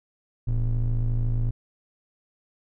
triangle ring-modulated tone, 71.3 Hz, C#2, 49 cents sharp, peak -16 dBFS, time 0.47-1.51 s, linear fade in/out 10 ms, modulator 44.3 Hz, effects none

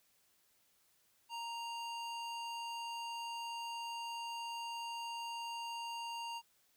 square tone with band-pass filter, 932.3 Hz, A#5, in tune, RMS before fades -43 dBFS, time 1.29-6.42 s, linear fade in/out 50 ms, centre 2600 Hz, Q 0.58, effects white hiss -73 dBFS RMS until 6.76 s

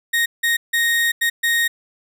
35% pulse tone bursts at uneven times, 1863 Hz, A#6, 2 cents flat, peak -14 dBFS, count 5, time 0.13-0.26 / 0.43-0.57 / 0.73-1.12 / 1.21-1.3 / 1.43-1.68 s, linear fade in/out 10 ms, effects none

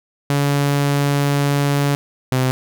sawtooth tone pair in turn, 142.3 / 129.18 Hz, C#3 / C3, +46 / -22 cents, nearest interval major second, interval 168 cents, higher first, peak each -11 dBFS, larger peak neither, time 0.3-1.95 / 2.32-2.51 s, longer first, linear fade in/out 0 ms, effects none

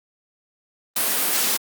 white high-pass noise, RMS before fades -21 dBFS, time 0.96-1.57 s, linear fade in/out 5 ms, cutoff 180 Hz, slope 48 dB/octave, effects Opus 32 kbps

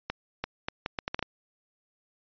accelerating click train, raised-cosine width 0.3 ms, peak -14 dBFS, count 9, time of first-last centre 0.1-1.227 s, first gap 340 ms, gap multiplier 0.72, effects resampled to 11025 Hz

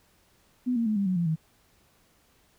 sine tone with pitch steps, 249.4 / 231.4 / 214.6 / 199.1 / 184.69 / 171.33 / 158.94 Hz, B3 / A#3 / A3 / G3 / F#3 / F3 / D#3, +17 / -13 / -43 / +27 / -3 / -33 / +37 cents, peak -23 dBFS, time 0.66-1.36 s, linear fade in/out 20 ms, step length 100 ms, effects pink hiss -64 dBFS RMS until 2.58 s

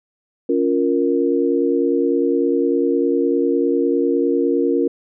sine chord, Bb minor, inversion first, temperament just, 279.7 / 349.6 / 466.2 Hz, Db4 / F4 / Bb4, +16 / +2 / 0 cents, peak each -19 dBFS, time 0.49-4.88 s, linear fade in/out 5 ms, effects none

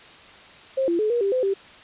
sine tone with pitch steps, 532 / 341 / 428.1 / 477.4 / 395.5 / 511 / 391.7 Hz, C5 / F4 / A4 / A#4 / G4 / C5 / G4, +29 / -41 / -47 / +41 / +15 / -41 / -1 cents, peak -19 dBFS, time 0.77-1.54 s, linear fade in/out 10 ms, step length 110 ms, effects white hiss -46 dBFS RMS until 1.83 s + resampled to 8000 Hz

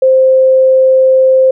sine tone, 523.3 Hz, C5, in tune, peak -4 dBFS, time 0.02-1.51 s, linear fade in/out 5 ms, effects none

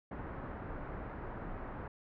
pink low-pass noise, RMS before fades -43 dBFS, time 0.11-1.88 s, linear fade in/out 5 ms, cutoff 1600 Hz, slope 24 dB/octave, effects none

